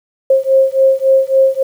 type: beating tone pair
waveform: sine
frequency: 532 / 535.6 Hz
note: C5 / C5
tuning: +29 / +40 cents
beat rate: 3.6 Hz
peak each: -11 dBFS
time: 0.3-1.63 s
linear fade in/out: 5 ms
effects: 7-bit